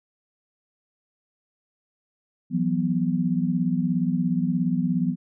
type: chord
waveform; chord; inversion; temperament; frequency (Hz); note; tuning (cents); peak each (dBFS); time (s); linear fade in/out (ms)
sine; E suspended second; none; equal with one note detuned; 167.99 / 185 / 246.9; E3 / F#3 / B3; +33 / 0 / 0; -25; 2.5-5.16; 50
effects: none